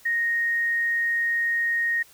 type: tone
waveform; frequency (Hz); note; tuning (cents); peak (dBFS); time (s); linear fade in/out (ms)
sine; 1864; A#6; -1; -21; 0.05-2.03; 10
effects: white hiss -53 dBFS RMS until 2.13 s